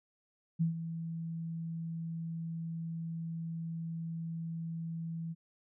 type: tone with ADSR envelope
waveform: sine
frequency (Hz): 164.81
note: E3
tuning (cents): 0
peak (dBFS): -25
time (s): 0.59-5.35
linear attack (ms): 24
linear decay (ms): 120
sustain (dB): -11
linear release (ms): 35
effects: none